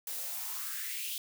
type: noise with high-pass filter sweep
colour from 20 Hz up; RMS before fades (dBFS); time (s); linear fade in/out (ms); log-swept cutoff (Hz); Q
blue; -38; 0.07-1.18; 2; 410 to 3400; 3.9
effects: none